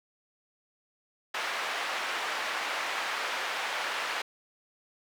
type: band-pass noise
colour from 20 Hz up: white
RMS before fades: -33 dBFS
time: 1.34-4.22 s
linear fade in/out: 5 ms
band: 670 to 2200 Hz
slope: 12 dB/octave
effects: none